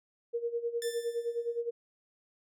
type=tone with tremolo; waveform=sine; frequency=470 Hz; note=A#4; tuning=14 cents sharp; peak=-28 dBFS; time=0.33-1.71 s; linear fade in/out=20 ms; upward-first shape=sine; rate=9.7 Hz; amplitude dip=80%
type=tone with exponential decay; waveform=10% pulse; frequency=1767 Hz; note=A6; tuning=7 cents sharp; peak=-28 dBFS; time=0.82-1.61 s; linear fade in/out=1 ms; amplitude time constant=170 ms
effects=none